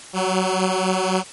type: beating tone pair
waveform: 10% pulse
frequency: 185 / 188.9 Hz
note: F#3 / F#3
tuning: 0 / +36 cents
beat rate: 3.9 Hz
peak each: -13 dBFS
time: 0.13-1.24 s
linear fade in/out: 50 ms
effects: white hiss -40 dBFS RMS until 1.32 s + MP3 48 kbps